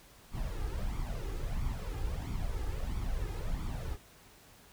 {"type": "noise with flanger", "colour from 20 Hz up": "brown", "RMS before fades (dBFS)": -35, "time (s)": [0.31, 3.98], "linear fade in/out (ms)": 50, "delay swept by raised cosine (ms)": [0.87, 2.47], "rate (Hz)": 1.5, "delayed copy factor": 0.7, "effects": ["pink hiss -58 dBFS RMS until 4.72 s"]}